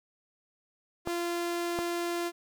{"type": "tone", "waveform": "sawtooth", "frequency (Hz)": 344.8, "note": "F4", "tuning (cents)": -22, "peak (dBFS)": -26, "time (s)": [1.05, 2.32], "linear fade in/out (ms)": 50}
{"type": "clicks", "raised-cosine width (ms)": 1, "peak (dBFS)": -18, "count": 2, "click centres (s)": [1.074, 1.789]}
{"effects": []}